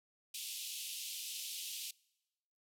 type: band-pass noise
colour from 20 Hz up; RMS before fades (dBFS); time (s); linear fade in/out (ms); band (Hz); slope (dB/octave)
pink; -44; 0.34-1.91; 5; 2700 to 15000; 48
effects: noise-tail reverb RT60 1.0 s tail -25 dB re dry